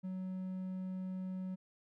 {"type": "tone", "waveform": "triangle", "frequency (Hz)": 186.3, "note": "F#3", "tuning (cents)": 12, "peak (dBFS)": -36, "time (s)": [0.03, 1.56], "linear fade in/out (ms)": 20, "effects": []}